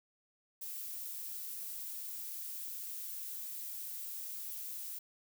violet noise, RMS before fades -43 dBFS, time 0.61-4.99 s, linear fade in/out 10 ms, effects none

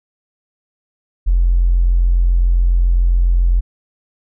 triangle tone with tanh clipping, 43.65 Hz, F1, in tune, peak -9 dBFS, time 1.26-3.61 s, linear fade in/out 20 ms, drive 2 dB, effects none

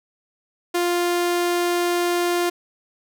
sawtooth tone, 350 Hz, F4, 4 cents sharp, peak -15 dBFS, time 0.74-2.5 s, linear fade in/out 10 ms, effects none

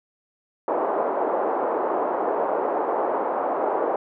pink band-pass noise, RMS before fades -24 dBFS, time 0.68-3.96 s, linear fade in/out 2 ms, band 390 to 1000 Hz, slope 24 dB/octave, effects none

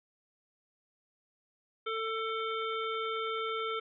harmonic tone, 445.4 Hz, A4, 21 cents sharp, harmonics 1 / 3 / 5 / 7 / 8, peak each -36 / -35 / -42 / -44 / -45 dBFS, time 1.86-3.8 s, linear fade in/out 10 ms, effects none

